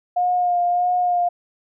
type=tone with vibrato; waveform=sine; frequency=712 Hz; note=F5; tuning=33 cents sharp; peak=-16 dBFS; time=0.16-1.29 s; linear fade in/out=10 ms; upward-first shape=sine; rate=1.6 Hz; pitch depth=21 cents each way; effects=none